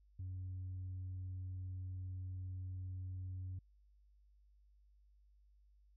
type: tone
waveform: sine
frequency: 92.5 Hz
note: F#2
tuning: in tune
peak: -40 dBFS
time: 0.19-3.59 s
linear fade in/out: 5 ms
effects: tanh soft clip ceiling -40 dBFS + added 50 Hz sine -65 dBFS peak until 5.96 s